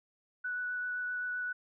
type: tone with vibrato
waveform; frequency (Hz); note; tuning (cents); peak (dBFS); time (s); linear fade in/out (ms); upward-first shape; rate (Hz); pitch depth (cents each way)
sine; 1480; F#6; 0; -33; 0.44-1.53; 10; triangle; 7.7; 12
effects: none